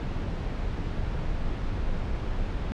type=noise; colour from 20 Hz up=brown; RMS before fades=-29 dBFS; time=0-2.72 s; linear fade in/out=0 ms; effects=low-pass 4000 Hz 12 dB/octave